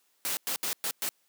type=noise bursts at uneven times; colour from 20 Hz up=white; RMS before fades=-31 dBFS; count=5; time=0.25-0.37 / 0.47-0.56 / 0.63-0.73 / 0.84-0.91 / 1.02-1.09 s; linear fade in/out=0 ms; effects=white hiss -70 dBFS RMS until 1.28 s + high-pass 200 Hz 12 dB/octave